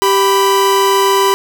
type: tone pair together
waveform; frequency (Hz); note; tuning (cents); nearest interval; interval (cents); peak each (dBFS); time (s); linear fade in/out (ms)
45% pulse; 391 / 991; G4 / B5; -4 / +6; octave + major third; 1610; -12; 0.02-1.34; 0
effects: none